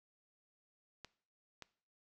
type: clicks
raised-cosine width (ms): 0.2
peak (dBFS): -30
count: 2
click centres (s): 1.047 / 1.623
effects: noise-tail reverb RT60 0.5 s tail -20 dB re dry